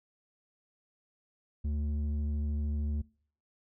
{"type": "tone with low-pass filter", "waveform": "square", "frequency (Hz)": 73.9, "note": "D2", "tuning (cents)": 11, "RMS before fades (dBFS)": -32, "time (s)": [1.64, 3.02], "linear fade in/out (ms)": 10, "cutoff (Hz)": 180, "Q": 1.2, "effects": ["noise-tail reverb RT60 0.5 s tail -24 dB re dry"]}